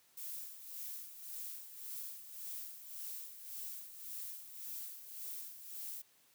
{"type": "noise with tremolo", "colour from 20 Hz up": "violet", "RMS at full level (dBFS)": -44, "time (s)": [0.17, 6.02], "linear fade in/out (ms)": 5, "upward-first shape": "sine", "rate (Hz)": 1.8, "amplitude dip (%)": 65, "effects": ["white hiss -69 dBFS RMS until 6.34 s", "high-pass 80 Hz 12 dB/octave"]}